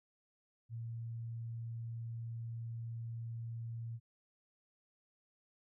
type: tone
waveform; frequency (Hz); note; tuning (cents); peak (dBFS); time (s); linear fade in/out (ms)
sine; 115.4; A#2; -17; -40; 0.69-4; 50
effects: none